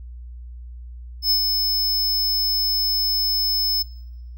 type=tone with ADSR envelope; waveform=square; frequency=5220 Hz; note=E8; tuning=18 cents flat; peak=-15 dBFS; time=1.22-3.83 s; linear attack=86 ms; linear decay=89 ms; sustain=-4 dB; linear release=12 ms; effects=noise-tail reverb RT60 0.9 s tail -23 dB re dry + added 60 Hz sine -34 dBFS peak until 4.37 s